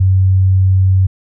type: tone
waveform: sine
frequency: 94.5 Hz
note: F#2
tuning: 37 cents sharp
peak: -7 dBFS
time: 0-1.07 s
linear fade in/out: 10 ms
effects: none